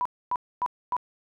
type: tone bursts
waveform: sine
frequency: 987.8 Hz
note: B5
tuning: in tune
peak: -23 dBFS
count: 4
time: 0.01-0.966 s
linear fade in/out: 0 ms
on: 44 ms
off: 260 ms
effects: none